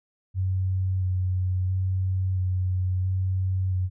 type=tone with vibrato; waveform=sine; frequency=93 Hz; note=F#2; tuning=9 cents sharp; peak=-22 dBFS; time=0.34-3.9 s; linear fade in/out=50 ms; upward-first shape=square; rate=0.74 Hz; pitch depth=15 cents each way; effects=none